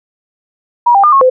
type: tone with pitch steps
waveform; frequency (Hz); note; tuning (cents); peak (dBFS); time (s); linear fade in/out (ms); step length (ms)
sine; 958 / 794 / 1206 / 1089 / 512; A#5 / G5 / D6 / C#6 / C5; +47 / +22 / +46 / -31 / -38; -4; 0.86-1.3; 10; 88
effects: none